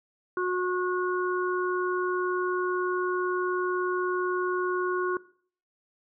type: harmonic tone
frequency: 363.6 Hz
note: F#4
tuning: 30 cents flat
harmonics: 1 / 3 / 4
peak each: -27 / -32 / -33 dBFS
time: 0.37-5.17 s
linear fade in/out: 2 ms
effects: noise-tail reverb RT60 0.5 s tail -19 dB re dry